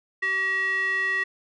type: tone with band-pass filter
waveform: square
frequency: 382.5 Hz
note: G4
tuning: 42 cents flat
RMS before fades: -25 dBFS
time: 0.22-1.24 s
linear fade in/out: 10 ms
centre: 2000 Hz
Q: 8.5
effects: none